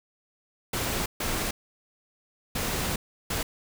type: noise bursts at uneven times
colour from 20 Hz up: pink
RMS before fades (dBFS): -29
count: 4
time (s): 0.73-1.06 / 1.2-1.51 / 2.55-2.96 / 3.3-3.43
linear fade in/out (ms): 5
effects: none